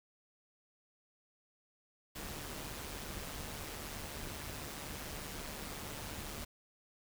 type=noise with amplitude modulation; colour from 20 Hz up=pink; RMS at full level=-42 dBFS; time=2.15-6.45 s; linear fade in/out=10 ms; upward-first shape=sine; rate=148 Hz; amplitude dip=50%; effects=none